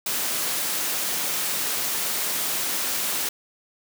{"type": "high-pass noise", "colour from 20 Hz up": "white", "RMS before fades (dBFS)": -26, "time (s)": [0.06, 3.29], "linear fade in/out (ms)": 5, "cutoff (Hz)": 170, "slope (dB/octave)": 12, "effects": []}